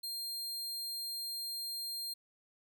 sawtooth tone, 4200 Hz, C8, 6 cents sharp, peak -35 dBFS, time 0.03-2.14 s, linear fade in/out 10 ms, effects none

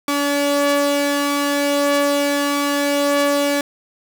sawtooth tone pair together, 285.9 / 571 Hz, D4 / D5, -46 / -49 cents, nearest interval octave, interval 1197 cents, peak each -15 dBFS, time 0.08-3.61 s, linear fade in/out 2 ms, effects none

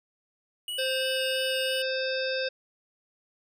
square tone with vibrato, 2900 Hz, F#7, 35 cents flat, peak -32 dBFS, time 0.68-1.82 s, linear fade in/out 2 ms, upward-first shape sine, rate 3 Hz, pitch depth 25 cents each way
harmonic tone, 523.3 Hz, C5, in tune, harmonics 1 / 3 / 5 / 7 / 9 / 10, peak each -29 / -34 / -36 / -37 / -39 / -39 dBFS, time 0.78-2.49 s, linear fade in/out 10 ms
effects none

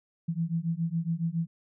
sine beating tone pair, 162.7 / 169.9 Hz, E3 / F3, -22 / -47 cents, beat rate 7.2 Hz, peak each -30 dBFS, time 0.28-1.47 s, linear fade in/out 10 ms, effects none

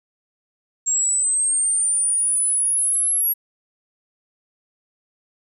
sine linear sweep, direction up, 7490 to 11430 Hz, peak -16 dBFS, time 0.86-3.34 s, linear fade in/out 20 ms, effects tanh soft clip ceiling -12 dBFS

